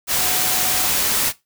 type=tone in noise; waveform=sine; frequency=740 Hz; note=F#5; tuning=in tune; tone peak=-30 dBFS; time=0.16-0.91 s; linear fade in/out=50 ms; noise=white; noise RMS=-19 dBFS; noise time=0.07-1.33 s; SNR=-14 dB; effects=noise-tail reverb RT60 0.2 s tail -18 dB re dry